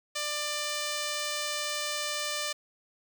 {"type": "tone", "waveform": "5% pulse", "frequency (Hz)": 594, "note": "D5", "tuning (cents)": 20, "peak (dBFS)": -19, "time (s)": [0.15, 2.53], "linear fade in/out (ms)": 10, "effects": []}